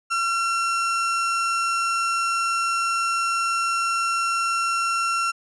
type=tone; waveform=35% pulse; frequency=1361 Hz; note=F6; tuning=45 cents flat; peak=-19 dBFS; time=0.1-5.32 s; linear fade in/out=20 ms; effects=resampled to 22050 Hz